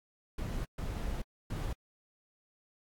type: noise bursts at uneven times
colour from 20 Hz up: brown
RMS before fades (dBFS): -36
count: 3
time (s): 0.38-0.65 / 0.78-1.22 / 1.5-1.73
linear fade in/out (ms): 5
effects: AAC 64 kbps